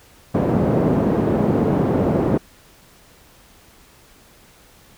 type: band-pass noise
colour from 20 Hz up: pink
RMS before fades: -18 dBFS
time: 0.34-2.38 s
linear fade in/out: 10 ms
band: 150 to 490 Hz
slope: 12 dB/octave
effects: pink hiss -50 dBFS RMS until 4.97 s